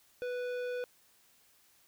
sine tone with tanh clipping, 493.9 Hz, B4, in tune, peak -36 dBFS, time 0.22-0.84 s, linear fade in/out 0 ms, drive 14 dB, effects white hiss -66 dBFS RMS until 1.87 s

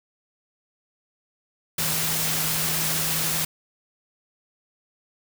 sine tone in noise, 160 Hz, D#3, 49 cents sharp, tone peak -33 dBFS, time 1.78-3.45 s, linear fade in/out 5 ms, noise white, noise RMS -25 dBFS, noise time 1.78-3.45 s, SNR -11 dB, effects none

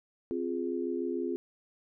sine chord, F minor, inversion second, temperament equal, 261.6 / 349.2 / 415.3 Hz, C4 / F4 / Ab4, 0 / 0 / 0 cents, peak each -35 / -33 / -36 dBFS, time 0.31-1.36 s, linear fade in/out 0 ms, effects none

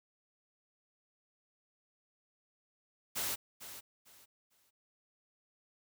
white noise with echo, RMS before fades -36 dBFS, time 3.15-3.36 s, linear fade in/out 20 ms, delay 450 ms, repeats 3, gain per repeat -12 dB, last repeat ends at 4.71 s, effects none

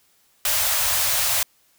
white band-stop noise, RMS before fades -21 dBFS, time 0.45-1.43 s, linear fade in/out 2 ms, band 130 to 520 Hz, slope 96 dB/octave, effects white hiss -61 dBFS RMS until 1.78 s

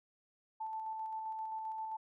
sine tone with tremolo, 880 Hz, A5, in tune, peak -37 dBFS, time 0.6-1.97 s, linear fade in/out 10 ms, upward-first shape square, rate 7.6 Hz, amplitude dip 25%, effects none

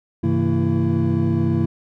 triangle tone cluster, 98.7 / 132.7 / 162.4 / 228.3 / 333.7 Hz, G2 / C3 / E3 / A#3 / E4, +12 / +25 / -26 / -36 / +21 cents, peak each -21 dBFS, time 0.23-1.66 s, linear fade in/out 10 ms, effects none

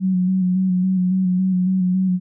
sine tone with vibrato, 185 Hz, F#3, in tune, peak -15 dBFS, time 0-2.2 s, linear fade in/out 50 ms, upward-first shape square, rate 3.6 Hz, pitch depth 28 cents each way, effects none

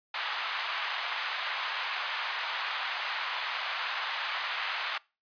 pink band-pass noise, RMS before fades -34 dBFS, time 0.14-4.98 s, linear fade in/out 5 ms, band 910 to 3900 Hz, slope 24 dB/octave, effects noise-tail reverb RT60 0.3 s tail -24 dB re dry + resampled to 11025 Hz

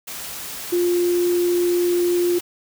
sine tone in noise, 351.4 Hz, F4, 11 cents sharp, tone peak -16 dBFS, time 0.72-2.39 s, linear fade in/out 10 ms, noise white, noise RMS -32 dBFS, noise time 0.07-2.41 s, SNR +13 dB, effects none

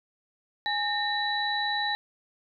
sine tone cluster, 832 / 1825 / 3940 Hz, G#5 / A#6 / B7, +3 / -37 / -5 cents, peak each -30 dBFS, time 0.66-1.95 s, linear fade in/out 0 ms, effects none

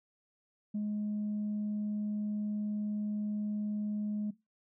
sine tone, 209.5 Hz, G#3, 15 cents sharp, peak -30 dBFS, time 0.74-4.31 s, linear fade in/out 10 ms, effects noise-tail reverb RT60 0.2 s tail -18 dB re dry + tanh soft clip ceiling -29 dBFS

